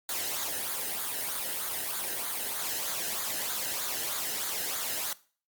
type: noise with flanger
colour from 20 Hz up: white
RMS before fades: -33 dBFS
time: 0.09-5.13 s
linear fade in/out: 2 ms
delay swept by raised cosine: 0.36 to 0.89 ms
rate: 3.2 Hz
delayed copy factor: -0.6
effects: noise-tail reverb RT60 0.4 s tail -19 dB re dry + Opus 48 kbps